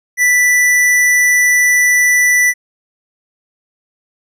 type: tone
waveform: square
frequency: 1975.5 Hz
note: B6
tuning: in tune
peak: -9 dBFS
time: 0.17-2.54 s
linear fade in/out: 50 ms
effects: resampled to 32000 Hz

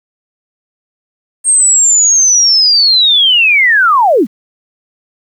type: linear sweep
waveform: sine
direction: down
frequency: 8580 to 173.3 Hz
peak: -5 dBFS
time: 1.44-4.27 s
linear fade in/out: 50 ms
effects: 7-bit

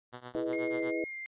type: tone with tremolo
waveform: 5% pulse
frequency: 123.5 Hz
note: B2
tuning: in tune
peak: -29 dBFS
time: 0.12-0.92 s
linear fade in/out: 20 ms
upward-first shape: triangle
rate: 8.3 Hz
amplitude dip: 95%
type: chord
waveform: sine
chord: E major seventh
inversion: none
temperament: equal with one note detuned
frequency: 329.6 / 415.3 / 493.9 / 624.8 Hz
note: E4 / G#4 / B4 / D#5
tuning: 0 / 0 / 0 / +7 cents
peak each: -33 / -39 / -36 / -38 dBFS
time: 0.35-1.04 s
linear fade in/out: 0 ms
type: tone with vibrato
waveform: sine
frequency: 2125 Hz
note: C7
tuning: 26 cents sharp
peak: -38 dBFS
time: 0.53-1.26 s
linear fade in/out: 0 ms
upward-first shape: sine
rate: 2.6 Hz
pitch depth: 23 cents each way
effects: resampled to 8000 Hz

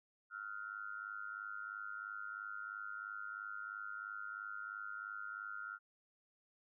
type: tone with amplitude modulation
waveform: sine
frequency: 1400 Hz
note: F6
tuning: 4 cents sharp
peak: -39 dBFS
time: 0.3-5.79 s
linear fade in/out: 50 ms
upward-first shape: sine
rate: 103 Hz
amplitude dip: 95%
effects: none

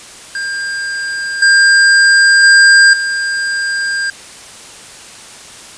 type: tone with level steps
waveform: square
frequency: 1600 Hz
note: G6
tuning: 35 cents sharp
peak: -18 / -6 / -4 / -15 dBFS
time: 0.35-4.1 s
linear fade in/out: 2 ms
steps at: 1.42 / 2.43 / 2.93 s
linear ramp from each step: 5 ms
effects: white hiss -34 dBFS RMS until 5.77 s + resampled to 22050 Hz

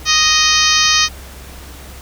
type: harmonic tone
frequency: 622.3 Hz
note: D#5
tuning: in tune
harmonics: 2 / 3 / 4 / 5 / 6 / 7 / 8 / 9 / 10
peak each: -19 / -19 / -19 / -19 / -19 / -19 / -19 / -19 / -19 dBFS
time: 0.05-1.09 s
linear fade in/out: 50 ms
effects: added 66 Hz sine -34 dBFS peak until 2.01 s + pink hiss -37 dBFS RMS until 2.01 s

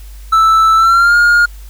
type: tone with pitch glide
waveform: triangle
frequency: 1318.5 to 1421.3 Hz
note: E6 to F6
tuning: 0 to +30 cents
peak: -4 dBFS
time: 0.32-1.46 s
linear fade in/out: 10 ms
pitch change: +130 cents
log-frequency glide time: 0.76-1.16 s
effects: added 50 Hz sine -29 dBFS peak until 1.69 s + white hiss -44 dBFS RMS until 1.69 s

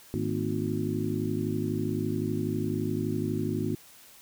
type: harmonic tone with a mistuned harmonic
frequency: 51.91 Hz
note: G#1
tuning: in tune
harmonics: 2 / 3 / 4 / 5 / 6 / 7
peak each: -34 / -34 / -34 / -34 / -34 / -34 dBFS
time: 0.14-3.75 s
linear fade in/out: 0 ms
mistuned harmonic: 4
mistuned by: +150 cents
effects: white hiss -53 dBFS RMS until 4.21 s

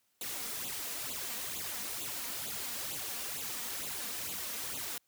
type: noise with flanger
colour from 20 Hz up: white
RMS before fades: -39 dBFS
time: 0.21-4.98 s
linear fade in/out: 2 ms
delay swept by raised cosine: 0.27 to 4.27 ms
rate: 2.2 Hz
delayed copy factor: +0.75
effects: white hiss -75 dBFS RMS until 5.07 s + high-pass 60 Hz 12 dB/octave

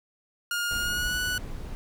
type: tone with pitch glide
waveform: sawtooth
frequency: 1419 to 1477.6 Hz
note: F6 to F#6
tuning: +27 to -3 cents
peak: -23 dBFS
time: 0.51-1.38 s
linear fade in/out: 2 ms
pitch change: +70 cents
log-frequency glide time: 0.77-1.17 s
type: noise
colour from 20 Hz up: brown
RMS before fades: -36 dBFS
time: 0.71-1.75 s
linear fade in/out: 0 ms
effects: none

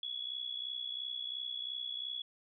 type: tone with amplitude modulation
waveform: sine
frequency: 3382 Hz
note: G#7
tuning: 31 cents sharp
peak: -34 dBFS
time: 0.03-2.22 s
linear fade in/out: 2 ms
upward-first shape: sine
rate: 62.9 Hz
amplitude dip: 75%
effects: none

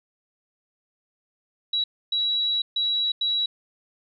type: tone bursts at uneven times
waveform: sine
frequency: 3897 Hz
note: B7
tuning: 24 cents flat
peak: -21 dBFS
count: 4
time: 1.73-1.84 / 2.12-2.62 / 2.76-3.12 / 3.21-3.46 s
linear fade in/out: 5 ms
effects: none

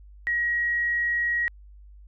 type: tone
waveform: sine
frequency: 1900 Hz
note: A#6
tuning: 33 cents sharp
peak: -22 dBFS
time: 0.27-1.48 s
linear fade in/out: 0 ms
effects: added 50 Hz sine -45 dBFS peak until 2.07 s

